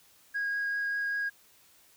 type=tone with vibrato; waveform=sine; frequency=1640 Hz; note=G#6; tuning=22 cents flat; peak=-27 dBFS; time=0.34-1.3 s; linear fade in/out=20 ms; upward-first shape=triangle; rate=5.1 Hz; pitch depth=9 cents each way; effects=tanh soft clip ceiling -26 dBFS + white hiss -61 dBFS RMS until 1.96 s